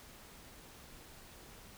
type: silence
effects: pink hiss -55 dBFS RMS until 1.77 s